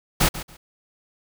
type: noise with echo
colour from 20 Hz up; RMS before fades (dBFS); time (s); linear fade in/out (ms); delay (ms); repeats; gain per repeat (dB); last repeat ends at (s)
pink; -18; 0.2-0.29; 10; 140; 2; -14; 0.57
effects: none